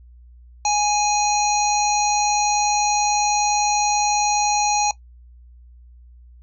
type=harmonic tone; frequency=830.6 Hz; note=G#5; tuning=in tune; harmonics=1 / 3 / 5 / 7 / 8; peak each=-18 / -28 / -27 / -26 / -26 dBFS; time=0.65-4.91 s; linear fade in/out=2 ms; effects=noise-tail reverb RT60 0.1 s tail -17 dB re dry + added 60 Hz sine -43 dBFS peak until 6.42 s